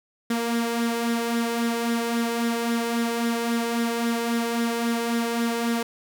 sawtooth tone with flanger, 233.2 Hz, A#3, 1 cent sharp, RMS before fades -25 dBFS, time 0.3-5.83 s, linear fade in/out 5 ms, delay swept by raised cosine 0.54 to 2.04 ms, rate 3.7 Hz, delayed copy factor +0.5, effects none

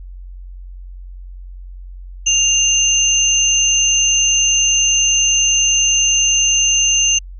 sine tone pair together, 2800 / 6235 Hz, F7 / G8, +4 / -10 cents, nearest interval octave + major second, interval 1386 cents, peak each -15 / -13 dBFS, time 2.26-7.19 s, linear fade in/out 10 ms, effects added 45 Hz sine -30 dBFS peak until 7.39 s

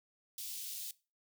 white high-pass noise, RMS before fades -43 dBFS, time 0.38-0.91 s, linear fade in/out 2 ms, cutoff 3100 Hz, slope 24 dB/octave, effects noise-tail reverb RT60 0.3 s tail -20 dB re dry

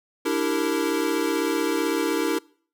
square chord, E half-diminished seventh, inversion third, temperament equal with one note detuned, 293.7 / 329.6 / 392 / 459.5 Hz, D4 / E4 / G4 / Bb4, 0 / 0 / 0 / -25 cents, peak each -28 / -27 / -30 / -28 dBFS, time 0.25-2.39 s, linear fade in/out 10 ms, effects noise-tail reverb RT60 0.5 s tail -24 dB re dry

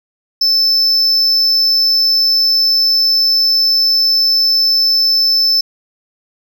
triangle tone, 5274 Hz, E8, in tune, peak -8 dBFS, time 0.41-5.61 s, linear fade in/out 5 ms, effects none

